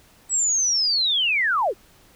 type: linear sweep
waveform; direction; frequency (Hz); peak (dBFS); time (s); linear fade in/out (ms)
sine; down; 7902 to 312.7; -18; 0.29-1.74; 50
effects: pink hiss -54 dBFS RMS until 2.15 s